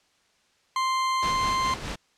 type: tone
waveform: 40% pulse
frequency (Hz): 1046.5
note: C6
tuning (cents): 0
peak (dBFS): -22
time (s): 0.76-1.74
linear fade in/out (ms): 2
type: noise with tremolo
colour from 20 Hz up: pink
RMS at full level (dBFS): -32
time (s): 1.22-1.96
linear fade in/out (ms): 10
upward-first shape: sine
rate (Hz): 4.8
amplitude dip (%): 45
effects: white hiss -65 dBFS RMS until 2.17 s + low-pass 6000 Hz 12 dB/octave